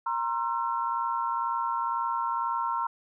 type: tone cluster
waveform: sine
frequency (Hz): 935 / 1057 / 1350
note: A#5 / C6 / E6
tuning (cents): +5 / +17 / +41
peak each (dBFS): -29 / -31 / -33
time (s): 0.06-2.87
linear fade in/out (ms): 5
effects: none